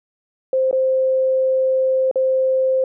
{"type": "tone with dropouts", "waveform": "sine", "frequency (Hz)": 523.3, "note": "C5", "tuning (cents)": 0, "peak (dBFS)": -14, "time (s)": [0.53, 2.84], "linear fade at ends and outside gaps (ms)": 2, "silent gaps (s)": [[0.712, 0.728], [2.113, 2.157]], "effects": []}